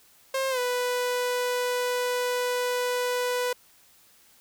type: tone with pitch glide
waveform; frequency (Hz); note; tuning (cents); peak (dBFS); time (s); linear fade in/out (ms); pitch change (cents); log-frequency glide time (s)
sawtooth; 533 to 494.4; C5 to B4; +32 to +2; -21; 0.34-3.53; 5; -130; 0.5-0.59
effects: white hiss -58 dBFS RMS until 4.4 s